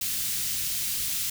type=band-stop noise; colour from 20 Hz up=white; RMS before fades=-29 dBFS; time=0.01-1.3 s; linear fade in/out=5 ms; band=170 to 2700 Hz; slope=12 dB/octave; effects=none